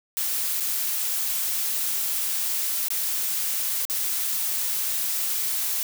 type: noise with dropouts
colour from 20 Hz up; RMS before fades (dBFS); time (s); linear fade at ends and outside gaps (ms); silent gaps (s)
blue; -26; 0.17-5.83; 0; 0.6-0.606 / 2.884-2.904 / 3.852-3.898
effects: none